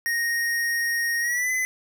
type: tone with pitch glide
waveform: square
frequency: 1864.7 to 2022 Hz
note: A#6 to B6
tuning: 0 to +40 cents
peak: -23 dBFS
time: 0.06-1.65 s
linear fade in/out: 0 ms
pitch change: +140 cents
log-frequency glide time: 1.2-1.51 s
effects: none